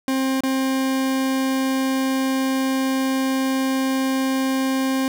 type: tone with dropouts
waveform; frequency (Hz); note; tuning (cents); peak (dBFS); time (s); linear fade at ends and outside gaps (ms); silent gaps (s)
40% pulse; 265.1; C4; +23; -18; 0.08-5.08; 1; 0.406-0.435
effects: none